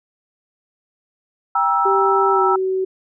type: chord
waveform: sine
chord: E diminished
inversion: first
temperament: just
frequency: 791.1 / 949.3 / 1318.5 Hz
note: G5 / Bb5 / E6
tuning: +16 / +31 / 0 cents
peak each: -20 / -20 / -17 dBFS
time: 1.55-2.56 s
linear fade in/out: 5 ms
type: tone with pitch glide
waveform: sine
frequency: 389.5 to 377.5 Hz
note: G4 to F#4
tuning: -11 to +35 cents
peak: -17 dBFS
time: 1.85-2.85 s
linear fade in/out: 10 ms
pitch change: -54 cents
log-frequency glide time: 2.32-2.42 s
effects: none